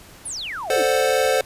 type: exponential sweep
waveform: sine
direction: down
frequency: 11000 to 261.6 Hz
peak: -27 dBFS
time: 0.25-0.83 s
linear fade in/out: 10 ms
type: chord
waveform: square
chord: D dominant seventh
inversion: second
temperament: equal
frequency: 440 / 523.3 / 587.3 / 740 Hz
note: A4 / C5 / D5 / F#5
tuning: 0 / 0 / 0 / 0 cents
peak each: -24 / -20 / -26 / -25 dBFS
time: 0.7-1.41 s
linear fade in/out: 2 ms
effects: pink hiss -45 dBFS RMS until 1.45 s + resampled to 32000 Hz